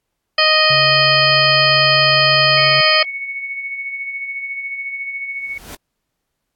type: harmonic tone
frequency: 622.3 Hz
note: D#5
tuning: in tune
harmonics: 1 / 2 / 3 / 4 / 5 / 7 / 8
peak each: -18 / -18 / -18 / -18 / -18 / -18 / -18 dBFS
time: 0.38-3.03 s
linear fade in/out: 5 ms
type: tone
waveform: triangle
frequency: 138.59 Hz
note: C#3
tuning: in tune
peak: -21 dBFS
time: 0.7-2.81 s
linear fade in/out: 5 ms
type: tone with tremolo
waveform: sine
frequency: 2217 Hz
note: C#7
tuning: in tune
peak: -21 dBFS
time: 2.57-5.58 s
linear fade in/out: 5 ms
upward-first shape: sine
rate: 14 Hz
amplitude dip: 45%
type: noise with exponential growth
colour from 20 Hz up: pink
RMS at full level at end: -30 dBFS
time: 5.29-5.75 s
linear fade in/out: 2 ms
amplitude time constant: 100 ms
effects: pink hiss -75 dBFS RMS until 6.55 s + AAC 64 kbps